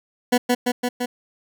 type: tone with echo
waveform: 20% pulse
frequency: 246.1 Hz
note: B3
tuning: 6 cents flat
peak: -9 dBFS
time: 0.32-0.38 s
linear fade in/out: 10 ms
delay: 170 ms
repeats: 4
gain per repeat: -2 dB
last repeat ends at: 1.06 s
effects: none